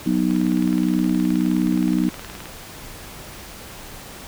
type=harmonic tone; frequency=61.74 Hz; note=B1; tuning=in tune; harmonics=3 / 4 / 5; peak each=-21 / -21 / -21 dBFS; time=0.06-2.09 s; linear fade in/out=5 ms
type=click train; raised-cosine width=0.3 ms; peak=-19 dBFS; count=42; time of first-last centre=0.31-2.457 s; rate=19.1 Hz
effects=pink hiss -38 dBFS RMS until 4.27 s